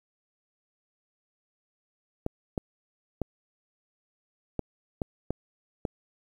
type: clicks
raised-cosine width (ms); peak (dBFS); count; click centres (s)
2; -15; 7; 2.264 / 2.578 / 3.217 / 4.593 / 5.018 / 5.306 / 5.852
effects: 9-bit